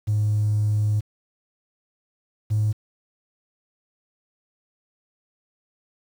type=tone pair in turn; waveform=triangle; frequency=105.5 / 106.73 Hz; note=G#2 / G#2; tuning=+28 / +48 cents; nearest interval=unison; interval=20 cents; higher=second; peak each=-15 dBFS; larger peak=neither; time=0.07-1.01 / 2.5-2.73 s; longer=first; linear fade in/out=20 ms; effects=tanh soft clip ceiling -15 dBFS + 8-bit